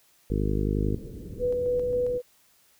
harmonic tone, 51.2 Hz, G#1, 24 cents flat, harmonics 1 / 2 / 3 / 4 / 5 / 6 / 7 / 8 / 9, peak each -27 / -30 / -32 / -33 / -34 / -35 / -35 / -36 / -37 dBFS, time 0.3-0.95 s, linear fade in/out 5 ms
pink low-pass noise, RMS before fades -39 dBFS, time 0.77-2.18 s, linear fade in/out 5 ms, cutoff 470 Hz, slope 48 dB/octave
sine tone with tremolo, 493.9 Hz, B4, in tune, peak -22 dBFS, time 1.39-2.22 s, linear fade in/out 50 ms, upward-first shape square, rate 3.7 Hz, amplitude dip 25%
effects white hiss -62 dBFS RMS until 2.79 s

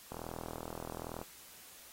click train, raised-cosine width 1 ms, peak -28 dBFS, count 46, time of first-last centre 0.12-1.215 s, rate 41.1 Hz, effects white hiss -55 dBFS RMS until 1.92 s + AAC 48 kbps

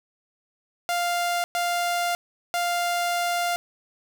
sawtooth tone bursts at uneven times, 698.5 Hz, F5, in tune, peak -19 dBFS, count 3, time 0.89-1.44 / 1.55-2.15 / 2.54-3.56 s, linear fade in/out 0 ms, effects none

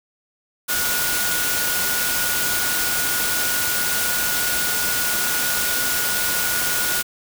sine tone in noise, 1450 Hz, F#6, 35 cents flat, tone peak -26 dBFS, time 0.68-7.03 s, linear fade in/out 20 ms, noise white, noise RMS -22 dBFS, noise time 0.68-7.03 s, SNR -7 dB, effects none

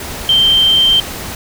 sine tone in noise, 3136 Hz, G7, in tune, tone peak -7 dBFS, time 0.29-1 s, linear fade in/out 2 ms, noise pink, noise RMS -25 dBFS, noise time 0-1.35 s, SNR +15 dB, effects none

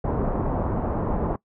pink low-pass noise, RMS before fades -25 dBFS, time 0.04-1.36 s, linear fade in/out 5 ms, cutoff 1000 Hz, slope 24 dB/octave, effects noise-tail reverb RT60 0.1 s tail -21 dB re dry

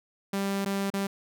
sawtooth tone with dropouts, 197.2 Hz, G3, 11 cents sharp, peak -23 dBFS, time 0.33-1.07 s, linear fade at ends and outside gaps 5 ms, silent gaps 0.649-0.658 / 0.902-0.937 s, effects none

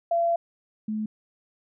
sine tone pair in turn, 680 / 215.3 Hz, F5 / A3, -46 / -37 cents, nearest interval octave + minor sixth, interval 1991 cents, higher first, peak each -20 / -26 dBFS, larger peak first, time 0.11-0.36 / 0.88-1.06 s, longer first, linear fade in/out 5 ms, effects none

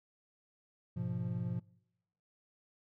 triangle chord, F diminished, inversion first, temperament equal, 103.83 / 123.47 / 174.61 Hz, Ab2 / Cb3 / F3, 0 / 0 / 0 cents, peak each -39 / -36 / -36 dBFS, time 0.96-1.6 s, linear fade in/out 10 ms, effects noise-tail reverb RT60 1.0 s tail -26 dB re dry

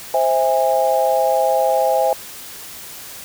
sine chord, C augmented, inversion none, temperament just, 523.3 / 654.1 / 817.6 Hz, C5 / E5 / G#5, 0 / -14 / -27 cents, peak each -18 dBFS, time 0.14-2.13 s, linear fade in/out 2 ms, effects white hiss -35 dBFS RMS until 3.24 s

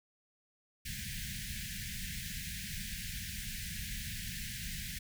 pink band-stop noise, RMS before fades -41 dBFS, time 0.85-4.99 s, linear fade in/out 10 ms, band 220 to 1600 Hz, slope 96 dB/octave, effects none

